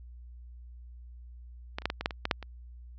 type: clicks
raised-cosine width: 0.3 ms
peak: -17 / -30 / -11 / -15 / -18 / -10 / -22 / -13 / -8 / -25 dBFS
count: 10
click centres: 1.785 / 1.82 / 1.856 / 1.901 / 2.01 / 2.059 / 2.108 / 2.254 / 2.312 / 2.427 s
effects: added 60 Hz sine -45 dBFS peak until 2.98 s + resampled to 16000 Hz